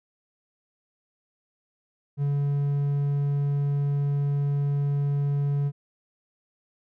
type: tone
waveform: triangle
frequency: 142.4 Hz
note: C#3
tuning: 47 cents sharp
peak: -20 dBFS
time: 2.17-5.72 s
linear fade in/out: 50 ms
effects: none